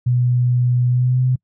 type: tone with pitch glide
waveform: sine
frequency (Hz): 123.47 to 127.68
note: B2 to C3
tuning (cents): 0 to -42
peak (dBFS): -13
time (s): 0.06-1.36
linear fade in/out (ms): 10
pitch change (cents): +58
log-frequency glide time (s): 0.88-1.22
effects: noise-tail reverb RT60 0.1 s tail -26 dB re dry